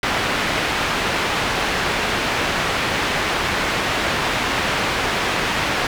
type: low-pass noise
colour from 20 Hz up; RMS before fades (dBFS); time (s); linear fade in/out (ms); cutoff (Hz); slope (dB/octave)
white; -21; 0.03-5.87; 2; 2400; 12
effects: none